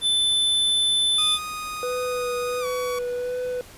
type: tone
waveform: square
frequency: 3520 Hz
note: A7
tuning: in tune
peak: -19 dBFS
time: 0.01-1.39 s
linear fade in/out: 50 ms
type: tone with pitch glide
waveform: sawtooth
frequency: 1240 to 1130.5 Hz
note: D#6 to C#6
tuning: -6 to +34 cents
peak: -26 dBFS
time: 1.18-2.99 s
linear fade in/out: 5 ms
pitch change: -160 cents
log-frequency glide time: 2.6-2.66 s
type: tone with vibrato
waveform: triangle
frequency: 494.8 Hz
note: B4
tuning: 3 cents sharp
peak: -23 dBFS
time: 1.83-3.61 s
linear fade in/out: 0 ms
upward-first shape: sine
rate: 1.4 Hz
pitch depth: 18 cents each way
effects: pink hiss -46 dBFS RMS until 3.77 s + resampled to 32000 Hz